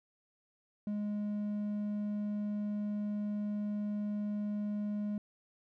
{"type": "tone with hard clipping", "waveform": "sine", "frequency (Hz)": 207.7, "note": "G#3", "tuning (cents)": 0, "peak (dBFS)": -34, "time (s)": [0.87, 5.18], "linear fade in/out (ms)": 2, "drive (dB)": 3, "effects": []}